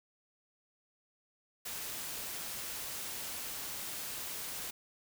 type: noise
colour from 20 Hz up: white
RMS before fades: -41 dBFS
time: 1.65-4.71 s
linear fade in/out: 10 ms
effects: none